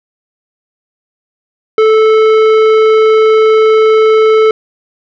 triangle tone with tanh clipping, 437.5 Hz, A4, 10 cents flat, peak -6 dBFS, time 1.78-4.51 s, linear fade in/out 2 ms, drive 17 dB, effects none

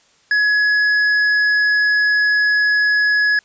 triangle tone with tanh clipping, 1686 Hz, G#6, 26 cents sharp, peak -14 dBFS, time 0.31-3.39 s, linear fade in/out 2 ms, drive 12 dB, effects white hiss -55 dBFS RMS until 3.44 s + resampled to 16000 Hz

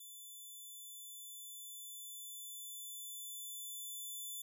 5% pulse tone with level ramp, 3500 Hz, A7, 10 cents flat, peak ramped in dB -43 to -35 dBFS, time 0-4.42 s, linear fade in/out 5 ms, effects none

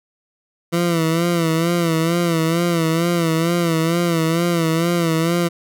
20% pulse tone with vibrato, 167.2 Hz, E3, 25 cents sharp, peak -11 dBFS, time 0.72-5.49 s, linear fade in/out 20 ms, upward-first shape sine, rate 2.2 Hz, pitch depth 68 cents each way, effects none

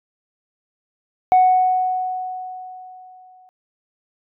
sine tone with exponential decay, 740 Hz, F#5, in tune, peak -7 dBFS, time 1.32-3.49 s, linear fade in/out 0 ms, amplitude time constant 470 ms, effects tanh soft clip ceiling -7 dBFS

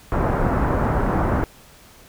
pink low-pass noise, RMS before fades -20 dBFS, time 0.12-1.44 s, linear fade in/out 0 ms, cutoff 1400 Hz, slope 24 dB/octave, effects pink hiss -48 dBFS RMS until 2.08 s

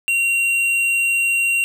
triangle tone with tanh clipping, 2753 Hz, F7, 25 cents flat, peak -17 dBFS, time 0.08-1.64 s, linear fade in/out 0 ms, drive 14 dB, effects none

